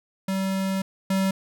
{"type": "tone pair in turn", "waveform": "square", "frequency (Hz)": [192, 192], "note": ["G3", "G3"], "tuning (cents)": [-36, -36], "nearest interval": "unison", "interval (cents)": 0, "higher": "neither", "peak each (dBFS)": [-24, -21], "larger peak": "second", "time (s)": [[0.28, 0.82], [1.1, 1.31]], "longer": "first", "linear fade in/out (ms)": 5, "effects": []}